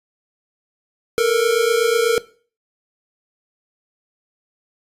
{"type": "tone pair together", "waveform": "square", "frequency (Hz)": [445.5, 473.6], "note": ["A4", "A#4"], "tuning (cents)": [22, 27], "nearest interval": "minor second", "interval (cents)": 105, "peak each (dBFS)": -18, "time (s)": [1.18, 2.18], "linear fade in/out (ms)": 0, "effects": ["noise-tail reverb RT60 0.4 s tail -19 dB re dry", "resampled to 32000 Hz"]}